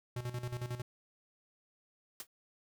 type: tone with tremolo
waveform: square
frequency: 122.4 Hz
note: B2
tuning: 15 cents flat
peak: -36 dBFS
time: 0.16-0.82 s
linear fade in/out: 5 ms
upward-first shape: square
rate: 11 Hz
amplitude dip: 70%
type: noise with exponential decay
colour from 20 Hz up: white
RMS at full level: -38 dBFS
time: 2.2-2.27 s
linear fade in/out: 2 ms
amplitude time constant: 15 ms
effects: none